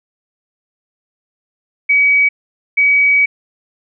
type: tone pair in turn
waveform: sine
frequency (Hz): 2270 / 2270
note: C#7 / C#7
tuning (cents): +41 / +41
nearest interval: unison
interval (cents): 0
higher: neither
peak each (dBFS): -8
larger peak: neither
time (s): 1.89-2.29 / 2.77-3.26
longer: second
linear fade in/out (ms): 10
effects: none